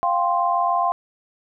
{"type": "chord", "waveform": "sine", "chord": "F suspended second", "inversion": "none", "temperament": "just", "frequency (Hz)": [698.5, 785.8, 1047.7], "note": ["F5", "G5", "C6"], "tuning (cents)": [0, 4, 2], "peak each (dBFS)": [-21, -24, -21], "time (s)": [0.03, 0.92], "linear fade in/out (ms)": 0, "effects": []}